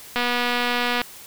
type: click train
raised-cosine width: 0.3 ms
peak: -7 dBFS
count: 209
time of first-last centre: 0.16-1.016 s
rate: 243 Hz
effects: white hiss -42 dBFS RMS until 1.26 s